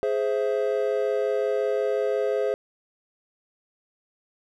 triangle chord, Ab augmented, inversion none, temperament equal with one note detuned, 417.7 / 523.3 / 659.3 Hz, Ab4 / C5 / E5, +10 / 0 / 0 cents, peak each -23 / -24 / -28 dBFS, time 0.03-2.54 s, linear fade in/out 0 ms, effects none

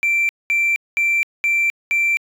triangle tone bursts, 2349 Hz, D7, in tune, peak -12 dBFS, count 5, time 0.03-2.17 s, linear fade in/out 0 ms, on 260 ms, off 210 ms, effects tanh soft clip ceiling -10 dBFS

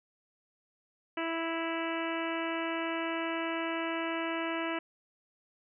harmonic tone with a mistuned harmonic, 329.6 Hz, E4, in tune, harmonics 1 / 2 / 3 / 4 / 5 / 6 / 7 / 8 / 9, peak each -35 / -38 / -40 / -41 / -42 / -43 / -43 / -44 / -45 dBFS, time 1.17-4.79 s, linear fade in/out 5 ms, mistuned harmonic 9, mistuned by -18 cents, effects none

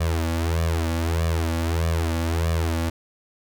sawtooth tone with flanger, 82.41 Hz, E2, in tune, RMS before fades -23 dBFS, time 0-2.9 s, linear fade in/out 10 ms, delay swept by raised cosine 1.7 to 3.6 ms, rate 1.6 Hz, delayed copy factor +0.95, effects none

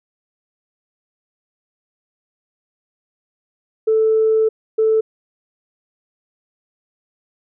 sine tone bursts at uneven times, 440 Hz, A4, in tune, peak -11 dBFS, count 2, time 3.87-4.49 / 4.78-5.01 s, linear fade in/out 10 ms, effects tanh soft clip ceiling -7 dBFS

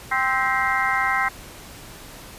harmonic tone with a mistuned harmonic, 261.6 Hz, C4, in tune, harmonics 3 / 4 / 5 / 6 / 7 / 8, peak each -26 / -26 / -26 / -26 / -26 / -26 dBFS, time 0.11-1.29 s, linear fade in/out 10 ms, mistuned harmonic 7, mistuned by +72 cents, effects pink hiss -41 dBFS RMS until 2.38 s + resampled to 32000 Hz

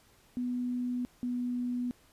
sine tone pair in turn, 246.9 / 245.7 Hz, B3 / B3, 0 / -9 cents, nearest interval unison, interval 9 cents, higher first, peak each -30 / -30 dBFS, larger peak neither, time 0.37-1.05 / 1.23-1.91 s, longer neither, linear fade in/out 0 ms, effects pink hiss -63 dBFS RMS until 2.12 s + resampled to 32000 Hz

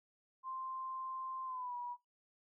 sine tone with pitch glide, 1046.5 to 970.8 Hz, C6 to B5, 0 to -30 cents, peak -40 dBFS, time 0.43-1.97 s, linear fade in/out 50 ms, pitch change -130 cents, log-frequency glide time 1.45-1.75 s, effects noise-tail reverb RT60 0.2 s tail -25 dB re dry

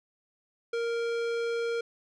sine tone with tanh clipping, 465.9 Hz, A#4, 1 cent flat, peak -30 dBFS, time 0.73-1.81 s, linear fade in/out 5 ms, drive 18 dB, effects none

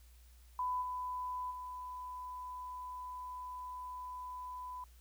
sine tone with level steps, 1000 Hz, B5, 21 cents sharp, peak -33 / -37 / -42 dBFS, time 0.59-4.84 s, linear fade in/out 2 ms, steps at 0.81 / 1.5 s, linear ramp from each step 20 ms, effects added 60 Hz sine -57 dBFS peak until 5 s + white hiss -68 dBFS RMS until 5 s

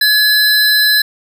square tone pair together, 1700 / 4043 Hz, G#6 / B7, +40 / +40 cents, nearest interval octave + minor third, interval 1500 cents, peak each -12 dBFS, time 0.01-1.02 s, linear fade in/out 5 ms, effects none

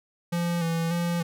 square tone with vibrato, 168.9 Hz, E3, 42 cents sharp, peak -25 dBFS, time 0.32-1.23 s, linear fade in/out 10 ms, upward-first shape square, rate 1.7 Hz, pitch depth 32 cents each way, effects none

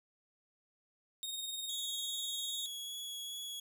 sawtooth tone with tremolo, 3715 Hz, A#7, 7 cents flat, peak -34 dBFS, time 1.23-2.66 s, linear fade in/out 0 ms, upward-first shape sine, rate 20 Hz, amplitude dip 40%
sawtooth tone with vibrato, 3356 Hz, G#7, 17 cents sharp, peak -38 dBFS, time 1.69-3.6 s, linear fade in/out 5 ms, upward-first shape sine, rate 2.5 Hz, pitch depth 8 cents each way
effects none

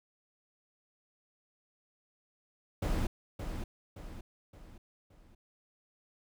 brown noise with echo, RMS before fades -31 dBFS, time 2.82-3.07 s, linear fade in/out 5 ms, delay 570 ms, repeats 4, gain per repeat -7 dB, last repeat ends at 5.35 s, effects none

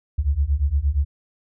sine beating tone pair, 66.7 / 75.3 Hz, C2 / D2, +34 / +44 cents, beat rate 8.6 Hz, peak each -21 / -20 dBFS, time 0.18-1.05 s, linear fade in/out 10 ms, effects none

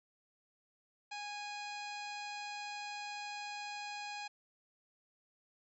harmonic tone with a mistuned harmonic, 826 Hz, G#5, 10 cents flat, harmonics 1 / 2 / 3 / 4 / 5 / 6 / 7 / 8 / 9, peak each -44 / -51 / -47 / -56 / -51 / -55 / -61 / -62 / -60 dBFS, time 1.11-4.28 s, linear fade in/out 10 ms, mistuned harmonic 7, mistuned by +51 cents, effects none

